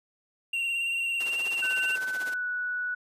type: tone with vibrato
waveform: triangle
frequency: 2752 Hz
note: F7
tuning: 26 cents flat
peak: -25 dBFS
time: 0.53-1.96 s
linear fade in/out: 5 ms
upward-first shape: sine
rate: 18 Hz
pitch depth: 26 cents each way
type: noise with tremolo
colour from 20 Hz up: pink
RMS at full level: -38 dBFS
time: 1.2-2.34 s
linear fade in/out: 5 ms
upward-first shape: sine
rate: 16 Hz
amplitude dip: 75%
type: tone with pitch glide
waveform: sine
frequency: 1517 to 1474.7 Hz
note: F#6 to F#6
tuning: +43 to -6 cents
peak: -28 dBFS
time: 1.62-2.95 s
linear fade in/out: 10 ms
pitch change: -49 cents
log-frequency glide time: 2.1-2.45 s
effects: high-pass 400 Hz 12 dB/octave + resampled to 32000 Hz